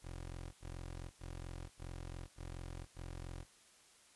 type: tone bursts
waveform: 20% pulse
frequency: 43.65 Hz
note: F1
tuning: in tune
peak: -40 dBFS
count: 6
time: 0.02-3.455 s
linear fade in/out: 50 ms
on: 510 ms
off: 75 ms
effects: white hiss -65 dBFS RMS until 4.15 s + resampled to 24000 Hz